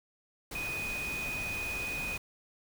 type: tone in noise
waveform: sine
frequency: 2489 Hz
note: D#7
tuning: in tune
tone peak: -34 dBFS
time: 0.55-2.17 s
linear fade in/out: 5 ms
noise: pink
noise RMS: -41 dBFS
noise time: 0.51-2.18 s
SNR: +4 dB
effects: none